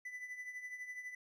triangle tone with tremolo, 1994 Hz, B6, 16 cents sharp, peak -39 dBFS, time 0.05-1.15 s, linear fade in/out 5 ms, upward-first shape triangle, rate 12 Hz, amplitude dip 70%, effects none

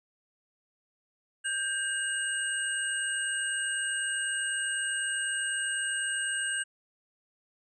sine tone cluster, 1588 / 2864 / 8280 Hz, G6 / F7 / C9, +22 / +43 / -19 cents, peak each -31 / -37 / -33 dBFS, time 1.44-6.64 s, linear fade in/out 20 ms, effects none

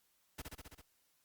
pink noise with echo, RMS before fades -44 dBFS, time 0.38-0.42 s, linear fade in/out 10 ms, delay 66 ms, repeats 6, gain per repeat -2 dB, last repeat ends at 0.816 s, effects white hiss -75 dBFS RMS until 1.24 s + Opus 48 kbps

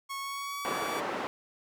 sawtooth tone with pitch glide, 1100 to 1146.7 Hz, C#6 to D6, -14 to -42 cents, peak -31 dBFS, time 0.09-1.01 s, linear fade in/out 20 ms, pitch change +72 cents, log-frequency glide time 0.19-0.73 s
white band-pass noise, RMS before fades -34 dBFS, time 0.65-1.27 s, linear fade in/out 0 ms, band 260 to 1100 Hz, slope 12 dB/octave
effects none

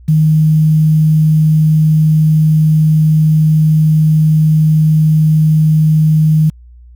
sine tone with quantisation, 155.56 Hz, D#3, in tune, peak -6 dBFS, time 0.08-6.5 s, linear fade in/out 10 ms, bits 6, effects added 60 Hz sine -35 dBFS peak until 6.95 s

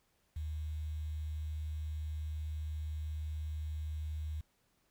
sine tone with quantisation, 77.1 Hz, D#2, 15 cents flat, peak -36 dBFS, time 0.36-4.41 s, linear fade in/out 5 ms, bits 10, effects pink hiss -75 dBFS RMS until 4.9 s

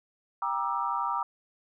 sine chord, E half-diminished seventh, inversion first, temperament just, 791.1 / 949.3 / 1186.7 / 1318.5 Hz, G5 / Bb5 / D6 / E6, +16 / +31 / +18 / 0 cents, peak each -35 / -31 / -31 / -35 dBFS, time 0.42-1.23 s, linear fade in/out 2 ms, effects none

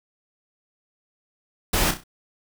pink noise with echo, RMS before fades -21 dBFS, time 1.73-1.91 s, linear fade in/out 5 ms, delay 32 ms, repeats 4, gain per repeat -8 dB, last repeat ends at 2.038 s, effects none

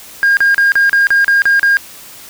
sine tone bursts, 1616 Hz, G#6, 48 cents flat, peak -5 dBFS, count 9, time 0.23-1.77 s, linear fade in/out 0 ms, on 140 ms, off 35 ms, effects tanh soft clip ceiling -5 dBFS + white hiss -35 dBFS RMS until 2.29 s

